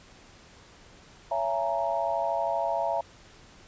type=chord; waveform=sine; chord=A# half-diminished seventh; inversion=first; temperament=just; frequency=559.4 / 671.3 / 839.1 / 932.3 Hz; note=C#5 / E5 / G#5 / A#5; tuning=+16 / +31 / +18 / 0 cents; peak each=-33 / -28 / -33 / -31 dBFS; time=1.31-3.01 s; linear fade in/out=5 ms; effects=pink hiss -53 dBFS RMS until 3.67 s + resampled to 16000 Hz